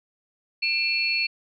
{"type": "tone cluster", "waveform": "sine", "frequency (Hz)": [2381, 2670, 4365], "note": ["D7", "E7", "C#8"], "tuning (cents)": [23, 22, -28], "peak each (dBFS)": -26, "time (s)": [0.62, 1.27], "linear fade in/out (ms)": 10, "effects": []}